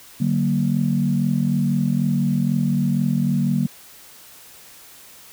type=chord; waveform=sine; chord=D augmented; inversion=none; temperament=equal with one note detuned; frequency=146.83 / 189.1 / 233.1 Hz; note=D3 / F#3 / A#3; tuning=0 / +38 / 0 cents; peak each=-21 dBFS; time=0.2-3.67 s; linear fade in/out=10 ms; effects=tanh soft clip ceiling -7 dBFS + white hiss -45 dBFS RMS until 5.32 s